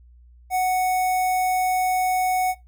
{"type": "tone with notch filter", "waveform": "square", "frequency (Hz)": 740, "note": "F#5", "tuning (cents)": 0, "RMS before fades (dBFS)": -21, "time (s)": [0.5, 2.55], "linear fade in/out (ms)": 50, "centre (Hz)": 4000, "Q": 0.79, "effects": ["noise-tail reverb RT60 0.2 s tail -19 dB re dry", "added 60 Hz sine -47 dBFS peak until 2.67 s"]}